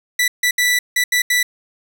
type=tone bursts at uneven times; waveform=sawtooth; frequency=1971 Hz; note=B6; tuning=4 cents flat; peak=-10 dBFS; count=6; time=0.19-0.28 / 0.43-0.51 / 0.58-0.79 / 0.96-1.04 / 1.12-1.22 / 1.3-1.43 s; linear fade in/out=5 ms; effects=none